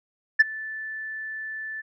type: tone with ADSR envelope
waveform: sine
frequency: 1755 Hz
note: A6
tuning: 5 cents flat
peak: -7 dBFS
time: 0.39-1.82 s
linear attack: 15 ms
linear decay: 21 ms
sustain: -24 dB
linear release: 20 ms
effects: tanh soft clip ceiling -9 dBFS